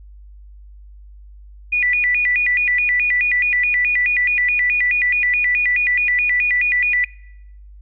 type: tone with vibrato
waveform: sine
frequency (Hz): 2200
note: C#7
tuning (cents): -14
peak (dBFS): -14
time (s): 1.72-7.05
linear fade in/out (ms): 10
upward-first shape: square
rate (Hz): 4.7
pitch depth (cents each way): 190
effects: noise-tail reverb RT60 0.9 s tail -24 dB re dry + added 50 Hz sine -38 dBFS peak until 7.81 s